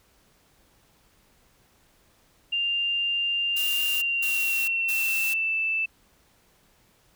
sine tone with pitch glide, 2794 to 2643 Hz, F7 to E7, 0 to +4 cents, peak -23 dBFS, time 2.52-5.86 s, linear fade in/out 10 ms, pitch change -96 cents, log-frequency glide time 3.86-5.56 s
blue noise bursts, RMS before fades -32 dBFS, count 3, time 3.56-5.34 s, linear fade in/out 10 ms, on 460 ms, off 200 ms
effects pink hiss -62 dBFS RMS until 7.15 s

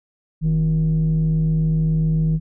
sine tone pair together, 43.67 / 158.1 Hz, F1 / D#3, +1 / +28 cents, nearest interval octave + minor seventh, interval 2227 cents, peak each -22 / -14 dBFS, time 0.41-2.4 s, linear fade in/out 50 ms, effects tanh soft clip ceiling -13 dBFS

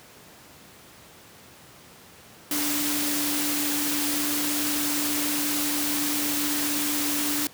sine tone in noise, 293.7 Hz, D4, in tune, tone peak -29 dBFS, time 2.51-7.47 s, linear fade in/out 2 ms, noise white, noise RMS -27 dBFS, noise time 2.51-7.47 s, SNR -5 dB, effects pink hiss -49 dBFS RMS until 7.53 s + high-pass 100 Hz 12 dB/octave

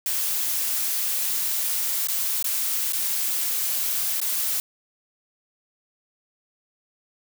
blue noise with dropouts, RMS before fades -25 dBFS, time 0.06-4.6 s, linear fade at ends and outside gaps 1 ms, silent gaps 2.072-2.085 / 2.426-2.443 / 2.923-2.932 / 4.202-4.215 s, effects none

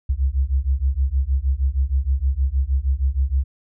sine beating tone pair, 64.1 / 70.5 Hz, C2 / C#2, -35 / +30 cents, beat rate 6.4 Hz, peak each -20 dBFS, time 0.09-3.44 s, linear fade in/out 10 ms, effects none

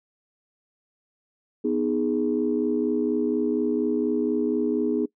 sine chord, G# minor, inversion first, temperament equal, 246.9 / 311.1 / 415.3 Hz, B3 / D#4 / G#4, 0 / 0 / 0 cents, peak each -25 dBFS, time 1.64-5.06 s, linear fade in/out 10 ms, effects noise-tail reverb RT60 0.1 s tail -21 dB re dry + tanh soft clip ceiling -12 dBFS

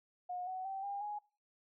sine tone with pitch steps, 721 / 747.3 / 774.5 / 802.8 / 832 Hz, F#5 / F#5 / G5 / G5 / G#5, -45 / +17 / -21 / +41 / +3 cents, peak -38 dBFS, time 0.29-1.19 s, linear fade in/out 10 ms, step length 180 ms, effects noise-tail reverb RT60 0.3 s tail -19 dB re dry

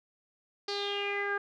sawtooth tone with low-pass filter sweep, 403.9 Hz, G#4, 48 cents flat, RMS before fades -33 dBFS, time 0.68-1.38 s, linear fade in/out 5 ms, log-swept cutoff 4700 to 1500 Hz, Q 7.2, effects none

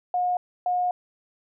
sine tone pair in turn, 720 / 720 Hz, F#5 / F#5, -47 / -47 cents, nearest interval unison, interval 0 cents, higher neither, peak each -21 / -21 dBFS, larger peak neither, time 0.14-0.37 / 0.66-0.91 s, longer second, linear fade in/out 2 ms, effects none

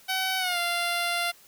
10% pulse tone with pitch glide, 757 to 694.2 Hz, F#5 to F5, +39 to -11 cents, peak -17 dBFS, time 0.08-1.32 s, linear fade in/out 20 ms, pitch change -150 cents, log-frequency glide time 0.38-0.58 s, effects white hiss -55 dBFS RMS until 1.47 s

